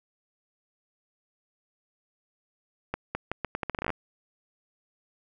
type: accelerating click train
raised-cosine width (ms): 0.5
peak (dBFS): -14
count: 15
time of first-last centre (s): 2.94-3.903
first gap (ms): 210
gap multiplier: 0.79
effects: none